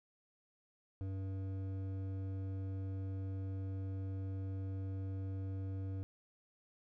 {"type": "tone with hard clipping", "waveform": "triangle", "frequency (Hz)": 96, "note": "G2", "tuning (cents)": -36, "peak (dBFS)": -40, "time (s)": [1.01, 6.03], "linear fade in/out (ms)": 0, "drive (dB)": 14, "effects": []}